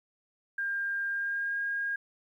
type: tone with pitch glide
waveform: sine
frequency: 1602 to 1625.3 Hz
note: G6 to G#6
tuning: +37 to -38 cents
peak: -29 dBFS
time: 0.58-1.96 s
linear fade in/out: 5 ms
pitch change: +25 cents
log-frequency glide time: 1.09-1.59 s
effects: 11-bit